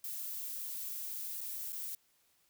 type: noise with dropouts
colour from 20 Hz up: violet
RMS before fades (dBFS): -41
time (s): 0.04-1.95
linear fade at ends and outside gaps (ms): 2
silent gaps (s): 1.408-1.412 / 1.723-1.728
effects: white hiss -72 dBFS RMS until 2.49 s